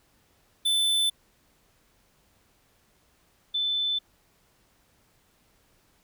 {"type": "tone pair in turn", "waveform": ["square", "sine"], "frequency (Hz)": [3520, 3520], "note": ["A7", "A7"], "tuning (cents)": [0, 0], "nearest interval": "unison", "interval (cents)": 0, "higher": "neither", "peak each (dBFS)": [-22, -24], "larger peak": "first", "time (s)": [[0.65, 1.1], [3.54, 3.99]], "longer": "neither", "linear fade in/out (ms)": 10, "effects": ["pink hiss -65 dBFS RMS until 6.03 s"]}